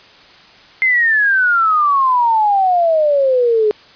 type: exponential sweep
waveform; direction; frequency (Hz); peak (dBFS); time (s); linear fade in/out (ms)
sine; down; 2100 to 416.1; -10; 0.82-3.71; 0
effects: white hiss -43 dBFS RMS until 3.95 s + resampled to 11025 Hz